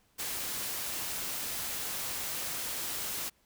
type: noise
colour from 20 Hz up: white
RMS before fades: -36 dBFS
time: 0.18-3.3 s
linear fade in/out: 20 ms
effects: pink hiss -69 dBFS RMS until 3.45 s